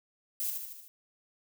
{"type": "noise with echo", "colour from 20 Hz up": "violet", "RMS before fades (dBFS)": -33, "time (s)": [0.4, 0.5], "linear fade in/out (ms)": 0, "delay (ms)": 76, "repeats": 5, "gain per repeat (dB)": -4, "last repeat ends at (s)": 0.88, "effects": []}